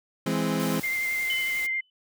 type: chord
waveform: 30% pulse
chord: E augmented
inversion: none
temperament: equal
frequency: 164.81 / 207.7 / 261.6 Hz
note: E3 / G#3 / B#3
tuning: 0 / 0 / 0 cents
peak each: -26 dBFS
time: 0.26-0.8 s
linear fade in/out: 5 ms
type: noise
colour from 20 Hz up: white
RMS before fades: -39 dBFS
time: 0.59-1.67 s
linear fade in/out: 10 ms
type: tone with vibrato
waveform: sine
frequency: 2093 Hz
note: C7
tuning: in tune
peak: -25 dBFS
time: 0.83-1.81 s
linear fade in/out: 10 ms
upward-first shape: sine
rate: 11 Hz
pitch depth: 17 cents each way
type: tone with exponential decay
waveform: sine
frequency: 3012 Hz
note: F#7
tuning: 30 cents sharp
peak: -26 dBFS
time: 1.3-1.9 s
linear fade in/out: 2 ms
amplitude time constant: 130 ms
effects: none